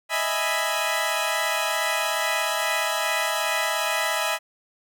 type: chord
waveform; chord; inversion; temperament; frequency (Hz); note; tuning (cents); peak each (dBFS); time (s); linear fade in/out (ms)
15% pulse; E major seventh; third; equal; 622.3 / 659.3 / 830.6 / 987.8; D#5 / E5 / G#5 / B5; 0 / 0 / 0 / 0; -22; 0.09-4.39; 50
effects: none